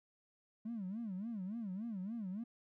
triangle tone with vibrato, 207.7 Hz, G#3, in tune, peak -36 dBFS, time 0.65-2.44 s, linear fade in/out 10 ms, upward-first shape sine, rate 3.5 Hz, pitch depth 230 cents each way, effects tanh soft clip ceiling -36 dBFS

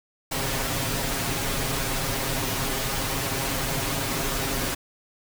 pink noise with comb filter, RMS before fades -27 dBFS, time 0.31-4.75 s, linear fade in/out 10 ms, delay 7.4 ms, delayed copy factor +0.75, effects none

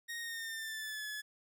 sawtooth tone with pitch glide, 1864.7 to 1709.9 Hz, A#6 to A6, 0 to -50 cents, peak -36 dBFS, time 0.08-1.22 s, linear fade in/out 20 ms, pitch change -150 cents, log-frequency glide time 0.2-1.06 s, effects 13-bit

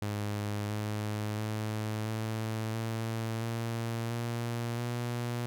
sawtooth tone with pitch steps, 103.83 / 106.01 / 108.24 / 110.51 / 112.84 / 115.21 / 117.63 / 120.1 Hz, G#2 / G#2 / A2 / A2 / A2 / A#2 / A#2 / B2, 0 / +36 / -28 / +8 / +44 / -20 / +16 / -48 cents, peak -28 dBFS, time 0.02-5.46 s, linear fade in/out 0 ms, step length 680 ms, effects none

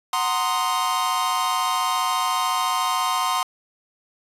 45% pulse chord, C half-diminished seventh, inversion second, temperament equal, 740 / 932.3 / 1046.5 / 1244.5 Hz, Gb5 / Bb5 / C6 / Eb6, 0 / 0 / 0 / 0 cents, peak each -28 / -28 / -23 / -28 dBFS, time 0.13-3.43 s, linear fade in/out 2 ms, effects resampled to 32000 Hz

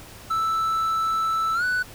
triangle tone with pitch glide, 1318.5 to 1488.5 Hz, E6 to F#6, 0 to +10 cents, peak -19 dBFS, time 0.3-1.83 s, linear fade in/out 10 ms, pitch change +210 cents, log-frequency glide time 1.54-1.64 s, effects added 104 Hz sine -52 dBFS peak until 1.94 s + pink hiss -44 dBFS RMS until 1.94 s

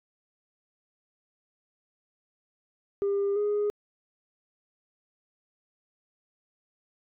sine tone pair in turn, 400 / 414.4 Hz, G4 / G#4, +35 / -4 cents, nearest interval minor second, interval 61 cents, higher second, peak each -22 dBFS, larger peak neither, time 3.02-3.36 / 3.36-3.7 s, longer neither, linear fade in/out 0 ms, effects tanh soft clip ceiling -22 dBFS

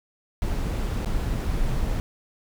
brown noise with dropouts, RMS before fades -25 dBFS, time 0.42-2 s, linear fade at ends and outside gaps 0 ms, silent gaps 1.046-1.059 s, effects none

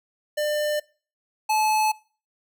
square tone pair in turn, 598 / 862.6 Hz, D5 / A5, +31 / -35 cents, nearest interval tritone, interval 634 cents, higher second, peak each -23 / -20 dBFS, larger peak second, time 0.37-0.8 / 1.49-1.92 s, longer neither, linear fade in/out 10 ms, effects noise-tail reverb RT60 0.4 s tail -23 dB re dry

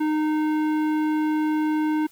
triangle tone with tanh clipping, 307.5 Hz, D#4, 20 cents flat, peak -22 dBFS, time 0-2.07 s, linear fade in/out 10 ms, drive 18 dB, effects white hiss -55 dBFS RMS until 2.11 s

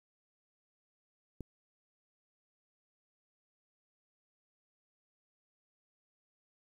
click, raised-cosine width 3 ms, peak -29 dBFS, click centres 1.407 s, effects 10-bit

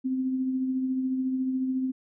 sine tone with tremolo, 260 Hz, C4, 11 cents flat, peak -23 dBFS, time 0.04-1.92 s, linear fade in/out 20 ms, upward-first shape triangle, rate 14 Hz, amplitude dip 40%, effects none

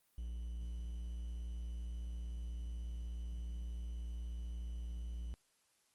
triangle tone with quantisation, 58.27 Hz, A#1, in tune, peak -38 dBFS, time 0.18-5.34 s, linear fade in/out 0 ms, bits 11, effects white hiss -75 dBFS RMS until 5.94 s + Opus 32 kbps

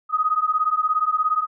sine beating tone pair, 1244.5 / 1261.5 Hz, D#6 / D#6, 0 / +23 cents, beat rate 17 Hz, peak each -21 dBFS, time 0.09-1.47 s, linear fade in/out 50 ms, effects none

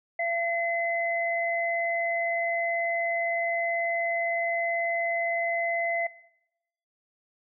sine tone pair together, 680 / 2039 Hz, F5 / C7, -46 / -45 cents, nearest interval octave + perfect fifth, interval 1901 cents, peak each -28 dBFS, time 0.19-6.07 s, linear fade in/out 5 ms, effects noise-tail reverb RT60 0.9 s tail -20 dB re dry

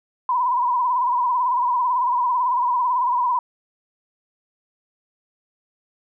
sine tone with vibrato, 987.8 Hz, B5, in tune, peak -17 dBFS, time 0.29-3.39 s, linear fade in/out 2 ms, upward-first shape sine, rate 18 Hz, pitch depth 75 cents each way, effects none

